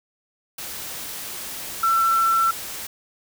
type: tone in noise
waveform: sine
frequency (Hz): 1343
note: E6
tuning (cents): +32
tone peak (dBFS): -16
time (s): 1.83-2.51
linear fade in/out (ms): 5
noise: white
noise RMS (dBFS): -33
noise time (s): 0.58-2.87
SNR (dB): +14
effects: none